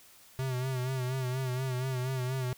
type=tone with vibrato; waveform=square; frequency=128.9 Hz; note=C3; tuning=26 cents flat; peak=-31 dBFS; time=0.39-2.53 s; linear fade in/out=0 ms; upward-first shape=sine; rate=4.2 Hz; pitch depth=57 cents each way; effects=white hiss -57 dBFS RMS until 2.57 s